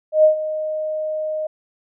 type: tone with ADSR envelope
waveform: sine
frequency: 620 Hz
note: D#5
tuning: 6 cents flat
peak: -7 dBFS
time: 0.12-1.47 s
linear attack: 120 ms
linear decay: 110 ms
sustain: -14 dB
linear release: 6 ms
effects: none